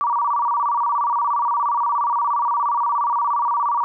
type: tone with vibrato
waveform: sine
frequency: 1046.5 Hz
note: C6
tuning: in tune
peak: -17 dBFS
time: 0.01-3.84 s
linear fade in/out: 0 ms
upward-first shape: square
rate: 17 Hz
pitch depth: 170 cents each way
effects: none